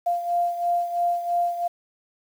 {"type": "beating tone pair", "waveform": "sine", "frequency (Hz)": [696, 699], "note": ["F5", "F5"], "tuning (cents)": [-6, 1], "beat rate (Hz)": 3, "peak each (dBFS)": [-22, -28], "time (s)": [0.06, 1.68], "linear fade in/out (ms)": 10, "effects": ["8-bit"]}